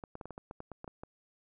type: clicks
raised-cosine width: 1 ms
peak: -29 dBFS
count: 12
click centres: 0.038 / 0.154 / 0.212 / 0.256 / 0.307 / 0.379 / 0.511 / 0.604 / 0.717 / 0.844 / 0.878 / 1.035 s
effects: none